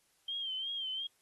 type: tone with vibrato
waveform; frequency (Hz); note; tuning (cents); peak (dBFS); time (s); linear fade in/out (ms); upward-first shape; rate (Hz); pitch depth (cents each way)
sine; 3161; G7; +14; -35; 0.28-1.07; 5; sine; 2.8; 66
effects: white hiss -72 dBFS RMS until 1.21 s + AAC 32 kbps